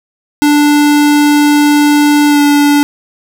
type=tone with pitch glide; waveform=square; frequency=293.7 to 289.8 Hz; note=D4 to D4; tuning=0 to -23 cents; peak=-6 dBFS; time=0.42-2.83 s; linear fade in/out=0 ms; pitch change=-23 cents; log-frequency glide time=2.28-2.4 s; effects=none